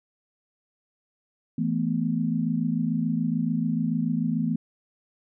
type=chord; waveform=sine; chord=E suspended fourth; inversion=none; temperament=equal; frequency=164.81 / 220 / 246.9 Hz; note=E3 / A3 / B3; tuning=0 / 0 / 0 cents; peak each=-27 dBFS; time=1.58-4.56 s; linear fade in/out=5 ms; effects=none